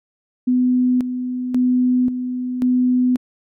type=tone with tremolo; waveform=sine; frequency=250.8 Hz; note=B3; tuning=27 cents sharp; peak=-13 dBFS; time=0.47-3.17 s; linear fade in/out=10 ms; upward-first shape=square; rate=0.93 Hz; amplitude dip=60%; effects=none